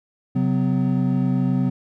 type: tone cluster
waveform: triangle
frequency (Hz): 133.6 / 185 / 252.6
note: C3 / F#3 / B3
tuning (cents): +36 / 0 / +39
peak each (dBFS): -20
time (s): 0.35-1.7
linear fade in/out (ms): 10
effects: none